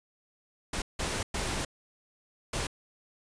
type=noise bursts at uneven times; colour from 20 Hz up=pink; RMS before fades=-32 dBFS; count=4; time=0.73-0.82 / 0.99-1.23 / 1.34-1.65 / 2.53-2.67 s; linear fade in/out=5 ms; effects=resampled to 22050 Hz